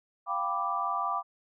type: chord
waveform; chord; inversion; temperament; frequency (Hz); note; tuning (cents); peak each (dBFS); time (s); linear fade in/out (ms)
sine; G dominant seventh; third; equal; 698.5 / 784 / 987.8 / 1174.7; F5 / G5 / B5 / D6; 0 / 0 / 0 / 0; -36 / -35 / -35 / -30; 0.26-1.23; 50
effects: none